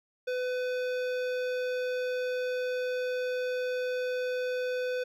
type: tone with hard clipping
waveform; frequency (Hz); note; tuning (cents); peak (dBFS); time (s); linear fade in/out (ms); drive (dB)
sine; 502; B4; +28; -31; 0.27-5.04; 10; 15
effects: none